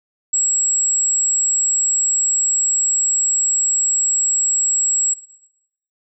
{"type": "tone", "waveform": "sine", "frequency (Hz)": 7680, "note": "B8", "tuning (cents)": -49, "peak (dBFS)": -12, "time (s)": [0.33, 5.14], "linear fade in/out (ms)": 10, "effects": ["noise-tail reverb RT60 0.8 s tail -17 dB re dry", "tanh soft clip ceiling -12 dBFS"]}